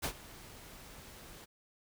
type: noise with ADSR envelope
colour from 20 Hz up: pink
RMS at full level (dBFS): -33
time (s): 0.02-1.46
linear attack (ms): 24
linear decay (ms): 79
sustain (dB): -19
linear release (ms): 22
effects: none